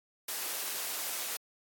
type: high-pass noise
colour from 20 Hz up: white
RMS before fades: -36 dBFS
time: 0.28-1.37 s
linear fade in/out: 5 ms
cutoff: 360 Hz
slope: 12 dB/octave
effects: AAC 64 kbps